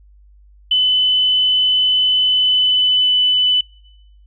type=tone with pitch glide; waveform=sine; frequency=3015 to 2996 Hz; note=F#7 to F#7; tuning=+32 to +21 cents; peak=-11 dBFS; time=0.71-3.61 s; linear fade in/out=5 ms; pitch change=-11 cents; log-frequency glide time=2.24-3.42 s; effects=noise-tail reverb RT60 1.0 s tail -26 dB re dry + added 50 Hz sine -44 dBFS peak until 4.26 s